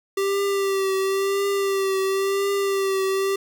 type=tone with vibrato; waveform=square; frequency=391.2 Hz; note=G4; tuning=4 cents flat; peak=-21 dBFS; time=0.17-3.36 s; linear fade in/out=5 ms; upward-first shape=triangle; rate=0.96 Hz; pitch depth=37 cents each way; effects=8-bit